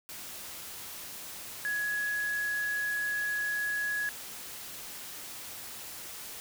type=tone in noise; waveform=sine; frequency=1677 Hz; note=G#6; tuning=16 cents sharp; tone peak=-29 dBFS; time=1.65-4.09 s; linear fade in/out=0 ms; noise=white; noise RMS=-43 dBFS; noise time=0.09-6.4 s; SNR=+11 dB; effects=none